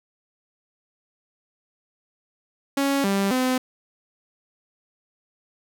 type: tone with pitch steps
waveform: sawtooth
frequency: 277.3 / 197.1 / 255.9 Hz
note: C#4 / G3 / C4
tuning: +1 / +10 / -38 cents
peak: -16 dBFS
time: 2.77-3.58 s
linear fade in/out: 5 ms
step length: 270 ms
effects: none